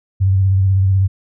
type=tone with vibrato; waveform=sine; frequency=95.9 Hz; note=G2; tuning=37 cents flat; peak=-10 dBFS; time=0.2-1.08 s; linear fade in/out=20 ms; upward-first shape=triangle; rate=16 Hz; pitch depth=47 cents each way; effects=none